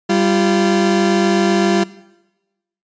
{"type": "tone pair together", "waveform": "30% pulse", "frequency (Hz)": [196, 344.3], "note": ["G3", "F4"], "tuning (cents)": [0, -25], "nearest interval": "minor seventh", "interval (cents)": 975, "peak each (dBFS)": -13, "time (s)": [0.09, 1.84], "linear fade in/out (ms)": 10, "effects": ["noise-tail reverb RT60 1.0 s tail -19 dB re dry", "resampled to 16000 Hz"]}